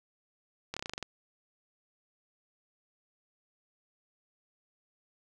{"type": "slowing click train", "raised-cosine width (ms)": 0.2, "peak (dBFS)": -19, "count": 9, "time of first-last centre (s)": [0.74, 1.027], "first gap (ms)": 26, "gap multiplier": 1.09, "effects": []}